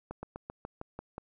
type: slowing click train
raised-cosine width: 1 ms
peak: -25 dBFS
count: 8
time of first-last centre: 0.11-1.181 s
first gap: 120 ms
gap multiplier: 1.08
effects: none